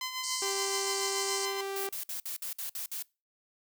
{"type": "tone with tremolo", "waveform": "10% pulse", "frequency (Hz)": 1026, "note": "C6", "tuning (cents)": -34, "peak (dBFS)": -24, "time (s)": [0.01, 1.61], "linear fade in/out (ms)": 2, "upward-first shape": "sine", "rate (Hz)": 7, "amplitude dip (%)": 55}
{"type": "band-pass noise", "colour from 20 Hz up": "pink", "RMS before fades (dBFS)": -36, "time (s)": [0.23, 1.46], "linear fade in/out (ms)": 10, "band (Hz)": [4300, 9200], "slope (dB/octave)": 96}
{"type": "tone", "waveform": "sawtooth", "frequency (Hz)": 392, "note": "G4", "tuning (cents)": 0, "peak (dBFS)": -30, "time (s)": [0.42, 1.89], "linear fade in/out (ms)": 2}
{"type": "noise bursts", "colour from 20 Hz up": "blue", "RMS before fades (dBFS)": -37, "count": 8, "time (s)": [1.76, 3.025], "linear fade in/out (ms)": 2, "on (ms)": 110, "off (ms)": 55}
{"effects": ["noise-tail reverb RT60 0.3 s tail -25 dB re dry"]}